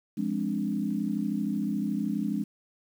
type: chord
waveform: sine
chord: D half-diminished seventh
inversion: first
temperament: equal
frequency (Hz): 174.61 / 207.7 / 261.6 / 293.7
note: F3 / Ab3 / C4 / D4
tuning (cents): 0 / 0 / 0 / 0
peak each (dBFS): -35 / -29 / -34 / -33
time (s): 0.17-2.44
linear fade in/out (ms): 10
effects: 9-bit